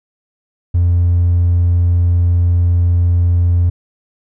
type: tone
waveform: triangle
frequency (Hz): 87.31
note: F2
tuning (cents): 0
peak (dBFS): -6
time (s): 0.74-3.7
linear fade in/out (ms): 10
effects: tanh soft clip ceiling -5 dBFS